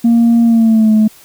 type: tone with pitch glide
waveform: sine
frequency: 233.1 to 216.2 Hz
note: A#3 to A3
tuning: 0 to -30 cents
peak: -4 dBFS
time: 0.04-1.08 s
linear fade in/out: 10 ms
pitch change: -130 cents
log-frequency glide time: 0.43-0.92 s
effects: tanh soft clip ceiling -4 dBFS + white hiss -42 dBFS RMS until 1.24 s